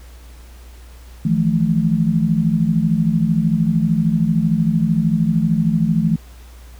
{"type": "tone cluster", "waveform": "sine", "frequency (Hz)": [159.2, 172.3, 217.3], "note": ["D#3", "F3", "A3"], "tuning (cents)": [40, -23, -21], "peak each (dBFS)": -18, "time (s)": [1.25, 6.16], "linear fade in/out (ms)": 5, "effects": ["added 60 Hz sine -37 dBFS peak until 6.79 s", "pink hiss -48 dBFS RMS until 6.79 s"]}